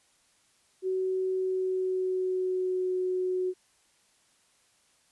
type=tone with pitch glide; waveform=sine; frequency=375 to 368.1 Hz; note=F#4 to F#4; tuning=+23 to -9 cents; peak=-26 dBFS; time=0.82-3.54 s; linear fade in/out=50 ms; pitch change=-32 cents; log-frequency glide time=1.33-2.97 s; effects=white hiss -66 dBFS RMS until 5.11 s + resampled to 24000 Hz